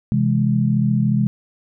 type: chord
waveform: sine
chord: C augmented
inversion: none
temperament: equal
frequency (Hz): 130.81 / 164.81 / 207.7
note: C3 / E3 / G#3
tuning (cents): 0 / 0 / 0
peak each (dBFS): -18 / -22 / -18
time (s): 0.12-1.27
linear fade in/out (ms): 0
effects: none